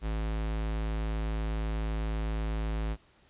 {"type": "tone", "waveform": "square", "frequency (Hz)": 54, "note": "A1", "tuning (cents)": -32, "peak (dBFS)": -30, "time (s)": [0.01, 2.97], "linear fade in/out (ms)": 50, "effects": ["pink hiss -63 dBFS RMS until 3.29 s", "resampled to 8000 Hz"]}